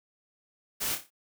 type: noise with echo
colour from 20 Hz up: white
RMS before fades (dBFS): -31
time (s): 0.8-0.96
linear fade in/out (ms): 20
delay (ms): 29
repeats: 5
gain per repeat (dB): -7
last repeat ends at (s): 1.105
effects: none